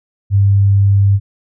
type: tone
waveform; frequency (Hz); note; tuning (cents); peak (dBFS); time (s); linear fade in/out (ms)
sine; 99.4; G2; +25; -7; 0.3-1.2; 50
effects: none